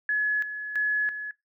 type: tone with tremolo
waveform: sine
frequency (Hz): 1699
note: G#6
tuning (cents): +39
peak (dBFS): -22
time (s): 0.09-1.31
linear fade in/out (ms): 2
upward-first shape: square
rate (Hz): 1.5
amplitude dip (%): 65
effects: noise-tail reverb RT60 0.2 s tail -23 dB re dry